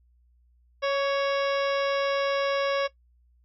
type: harmonic tone with a mistuned harmonic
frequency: 554.4 Hz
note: C#5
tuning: in tune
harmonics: 1 / 2 / 3 / 4 / 5 / 6 / 7 / 9 / 10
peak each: -24 / -30 / -34 / -36 / -38 / -40 / -41 / -43 / -44 dBFS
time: 0.82-2.88 s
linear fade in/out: 20 ms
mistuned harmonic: 2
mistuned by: +22 cents
effects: noise-tail reverb RT60 0.1 s tail -17 dB re dry + added 60 Hz sine -59 dBFS peak until 3.44 s